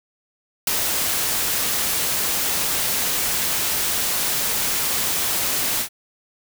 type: noise with ADSR envelope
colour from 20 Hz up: white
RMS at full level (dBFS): -17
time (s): 0.67-5.89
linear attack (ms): 4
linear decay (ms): 9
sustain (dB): -5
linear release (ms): 89
effects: none